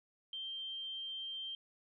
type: tone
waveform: sine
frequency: 3152 Hz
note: G7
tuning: 9 cents sharp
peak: -40 dBFS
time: 0.33-1.55 s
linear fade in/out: 2 ms
effects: none